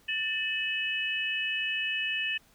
sine tone cluster, 1776 / 2569 / 2957 Hz, A6 / E7 / F#7, +16 / -45 / -2 cents, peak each -34 / -31 / -33 dBFS, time 0.08-2.38 s, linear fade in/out 10 ms, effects pink hiss -62 dBFS RMS until 2.54 s

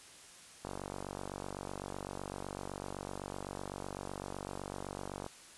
click train, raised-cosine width 1 ms, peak -26 dBFS, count 222, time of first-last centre 0.65-5.264 s, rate 47.9 Hz, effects white hiss -55 dBFS RMS until 5.57 s + resampled to 24000 Hz

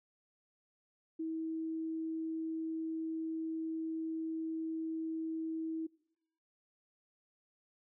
sine tone, 322.1 Hz, E4, 40 cents flat, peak -35 dBFS, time 1.19-5.87 s, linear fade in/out 10 ms, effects noise-tail reverb RT60 0.8 s tail -24 dB re dry

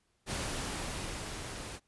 pink noise with level ramp, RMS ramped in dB -35 to -43 dBFS, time 0.26-1.8 s, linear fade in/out 50 ms, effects pink hiss -75 dBFS RMS until 1.87 s + resampled to 24000 Hz

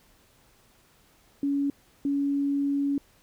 sine tone bursts at uneven times, 281.5 Hz, C#4, 27 cents sharp, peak -23 dBFS, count 2, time 1.43-1.7 / 2.05-2.98 s, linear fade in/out 2 ms, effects pink hiss -61 dBFS RMS until 3.22 s

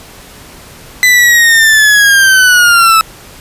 40% pulse linear sweep, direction down, 2010 to 1300 Hz, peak -3 dBFS, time 1.03-3.01 s, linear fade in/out 0 ms, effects pink hiss -34 dBFS RMS until 3.4 s + resampled to 32000 Hz

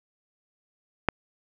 click, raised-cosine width 0.5 ms, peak -5 dBFS, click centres 1.087 s, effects none

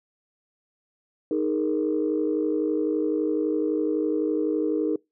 sine chord, D# suspended fourth, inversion none, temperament just, 311.1 / 414.8 / 466.7 Hz, D#4 / G#4 / A#4, 0 / -2 / +2 cents, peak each -24 / -27 / -27 dBFS, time 1.31-4.96 s, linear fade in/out 2 ms, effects noise-tail reverb RT60 0.2 s tail -25 dB re dry + tanh soft clip ceiling -13 dBFS

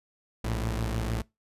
sawtooth tone pair together, 58.27 / 110 Hz, A#1 / A2, 0 / 0 cents, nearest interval major seventh, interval 1100 cents, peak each -26 / -28 dBFS, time 0.44-1.22 s, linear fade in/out 5 ms, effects noise-tail reverb RT60 0.2 s tail -22 dB re dry + resampled to 32000 Hz

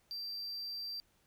triangle tone, 4699 Hz, D8, in tune, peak -38 dBFS, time 0.11-1 s, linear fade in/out 0 ms, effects pink hiss -72 dBFS RMS until 1.26 s

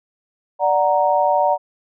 sine chord, D augmented, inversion none, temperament equal, 587.3 / 740 / 932.3 Hz, D5 / F#5 / A#5, 0 / 0 / 0 cents, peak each -18 dBFS, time 0.59-1.58 s, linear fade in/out 50 ms, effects none

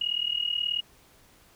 sine tone with amplitude modulation, 2881 Hz, F#7, 47 cents flat, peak -22 dBFS, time 0.01-0.81 s, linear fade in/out 5 ms, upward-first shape sine, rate 38.6 Hz, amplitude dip 85%, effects pink hiss -58 dBFS RMS until 1.55 s

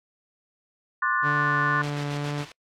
sine chord, D dominant seventh, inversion third, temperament just, 1057.2 / 1174.7 / 1468.3 / 1762 Hz, C6 / D6 / F#6 / A6, +18 / 0 / -14 / +2 cents, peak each -27 / -28 / -26 / -27 dBFS, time 1.02-1.82 s, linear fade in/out 5 ms
sawtooth tone with vibrato, 145.3 Hz, D3, 18 cents flat, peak -23 dBFS, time 1.22-2.46 s, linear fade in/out 50 ms, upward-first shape triangle, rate 2 Hz, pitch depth 10 cents each way
white noise with tremolo, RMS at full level -33 dBFS, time 1.83-2.52 s, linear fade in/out 5 ms, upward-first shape square, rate 7.3 Hz, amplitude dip 55%
effects noise-tail reverb RT60 0.1 s tail -26 dB re dry + low-pass 4000 Hz 12 dB/octave

